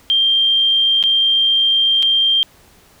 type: tone with dropouts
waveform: sine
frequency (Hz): 3177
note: G7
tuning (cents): +23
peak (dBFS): -11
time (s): 0.1-2.43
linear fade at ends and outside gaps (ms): 0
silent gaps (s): 1.027-1.038 / 2.025-2.029
effects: pink hiss -49 dBFS RMS until 3 s